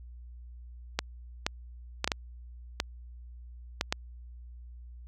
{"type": "clicks", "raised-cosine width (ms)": 0.2, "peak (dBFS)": -9, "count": 8, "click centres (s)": [0.99, 1.465, 2.044, 2.076, 2.118, 2.801, 3.811, 3.925], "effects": ["added 60 Hz sine -44 dBFS peak until 5.07 s"]}